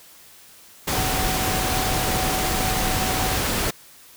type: tone in noise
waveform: sine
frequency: 750 Hz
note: F#5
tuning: 23 cents sharp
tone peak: -28 dBFS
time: 0.92-3.37 s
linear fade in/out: 10 ms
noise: pink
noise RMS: -23 dBFS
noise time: 0.87-3.71 s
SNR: -8 dB
effects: white hiss -48 dBFS RMS until 4.16 s